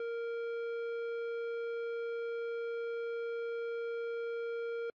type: tone with tanh clipping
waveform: triangle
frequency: 465.4 Hz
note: A#4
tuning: 3 cents flat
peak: -37 dBFS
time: 0-4.9 s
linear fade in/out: 2 ms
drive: 15 dB
effects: AAC 64 kbps